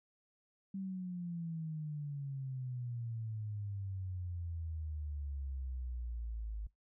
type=exponential sweep; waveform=sine; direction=down; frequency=195.3 to 51.91 Hz; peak=-38 dBFS; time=0.74-6.67 s; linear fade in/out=5 ms; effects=noise-tail reverb RT60 0.2 s tail -24 dB re dry